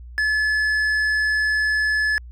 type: tone with tanh clipping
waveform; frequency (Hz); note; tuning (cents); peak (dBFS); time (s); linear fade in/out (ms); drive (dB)
triangle; 1720; A6; -40; -19; 0.18-2.18; 0; 11
effects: added 60 Hz sine -36 dBFS peak until 2.31 s